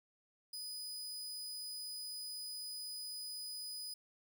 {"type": "tone", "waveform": "sawtooth", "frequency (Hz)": 4978, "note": "D#8", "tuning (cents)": 0, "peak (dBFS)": -40, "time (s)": [0.53, 3.94], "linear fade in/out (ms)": 5, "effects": []}